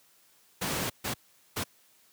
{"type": "noise bursts at uneven times", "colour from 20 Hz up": "pink", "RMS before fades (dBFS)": -31, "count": 3, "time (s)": [[0.61, 0.9], [1.04, 1.14], [1.56, 1.64]], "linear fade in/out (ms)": 10, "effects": ["white hiss -63 dBFS RMS until 2.12 s", "high-pass 100 Hz 12 dB/octave"]}